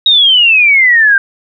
sine exponential sweep, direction down, 3803 to 1564 Hz, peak -4 dBFS, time 0.06-1.18 s, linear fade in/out 2 ms, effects none

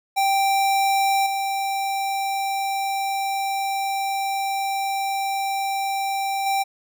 square tone with level steps, 784 Hz, G5, in tune, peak -18 / -23 / -20 dBFS, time 0.16-6.64 s, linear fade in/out 20 ms, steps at 1.26 / 6.46 s, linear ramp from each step 5 ms, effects none

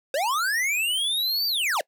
square linear two-way sweep, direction up then down, 509 to 4699 to 509 Hz, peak -23 dBFS, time 0.14-1.81 s, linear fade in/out 2 ms, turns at 1.47 s, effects noise-tail reverb RT60 0.1 s tail -24 dB re dry

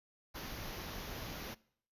pink band-stop noise, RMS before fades -44 dBFS, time 0.34-1.55 s, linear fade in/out 20 ms, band 6500 to 11000 Hz, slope 96 dB/octave, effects noise-tail reverb RT60 0.6 s tail -22 dB re dry + resampled to 32000 Hz

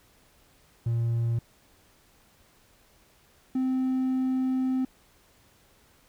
triangle tone pair in turn, 116.54 / 259.4 Hz, A#2 / C4, 0 / -15 cents, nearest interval octave + major second, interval 1385 cents, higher second, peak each -21 dBFS, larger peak neither, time 0.86-1.39 / 3.55-4.85 s, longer second, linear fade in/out 5 ms, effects tanh soft clip ceiling -17 dBFS + pink hiss -61 dBFS RMS until 6.08 s

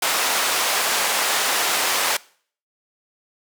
pink band-pass noise, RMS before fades -21 dBFS, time 0.02-2.17 s, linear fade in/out 5 ms, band 710 to 14000 Hz, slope 12 dB/octave, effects noise-tail reverb RT60 0.5 s tail -22 dB re dry

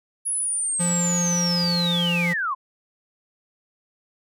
sine linear sweep, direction down, 10548 to 993 Hz, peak -22 dBFS, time 0.25-2.55 s, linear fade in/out 20 ms
square tone with pitch glide, 174.61 to 173.2 Hz, F3 to F3, 0 to -14 cents, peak -23 dBFS, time 0.79-2.34 s, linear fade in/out 20 ms, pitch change -14 cents, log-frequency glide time 1.44-2.08 s
effects none

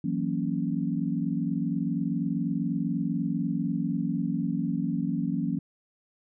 sine chord, F# dominant seventh, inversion third, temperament equal, 164.81 / 185 / 233.1 / 277.2 Hz, E3 / F#3 / A#3 / C#4, 0 / 0 / 0 / 0 cents, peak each -31 dBFS, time 0.04-5.59 s, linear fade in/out 5 ms, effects none

